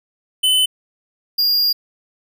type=tone pair in turn; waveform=square; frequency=3026 / 4823 Hz; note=F#7 / D8; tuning=+38 / +45 cents; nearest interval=minor sixth; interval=807 cents; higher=second; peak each=-13 / -14 dBFS; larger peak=first; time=0.43-0.66 / 1.38-1.73 s; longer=second; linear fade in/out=10 ms; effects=none